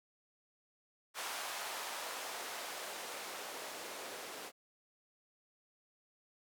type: noise with band-pass filter sweep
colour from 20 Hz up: blue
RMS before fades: -44 dBFS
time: 1.14-4.52 s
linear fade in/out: 50 ms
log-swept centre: 860 to 410 Hz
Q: 1.1
effects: none